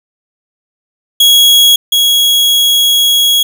40% pulse tone pair in turn, 3322 / 3322 Hz, G#7 / G#7, 0 / 0 cents, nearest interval unison, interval 0 cents, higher neither, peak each -3 / -6 dBFS, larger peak first, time 1.2-1.76 / 1.92-3.43 s, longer second, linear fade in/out 5 ms, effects none

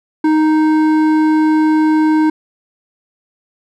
sine tone with hard clipping, 311.1 Hz, D#4, in tune, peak -11 dBFS, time 0.24-2.3 s, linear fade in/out 5 ms, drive 10 dB, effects none

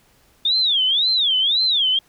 sine tone with vibrato, 3525 Hz, A7, 2 cents sharp, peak -15 dBFS, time 0.45-1.99 s, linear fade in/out 5 ms, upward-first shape sine, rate 1.9 Hz, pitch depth 270 cents each way, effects pink hiss -57 dBFS RMS until 2.08 s

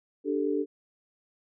sine chord, D suspended fourth, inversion none, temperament equal, 293.7 / 392 / 440 Hz, D4 / G4 / A4, 0 / 0 / 0 cents, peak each -29 / -30 / -30 dBFS, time 0.24-0.66 s, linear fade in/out 50 ms, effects none

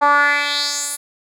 10% pulse tone with band-pass filter sweep, 288.9 Hz, D4, 28 cents flat, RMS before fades -17 dBFS, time 0.01-0.97 s, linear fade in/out 20 ms, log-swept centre 900 to 11000 Hz, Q 3.1, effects none

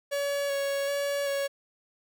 45% pulse tone with vibrato, 562 Hz, C#5, 24 cents sharp, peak -27 dBFS, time 0.11-1.48 s, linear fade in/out 20 ms, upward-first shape square, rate 1.3 Hz, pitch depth 14 cents each way, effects none

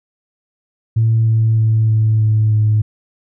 sine tone with pitch steps, 112.8 / 111.7 / 110.61 / 109.53 / 108.46 / 107.4 Hz, A2 / A2 / A2 / A2 / A2 / A2, +44 / +27 / +10 / -7 / -24 / -41 cents, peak -9 dBFS, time 0.96-2.82 s, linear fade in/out 10 ms, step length 310 ms, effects tanh soft clip ceiling -6 dBFS

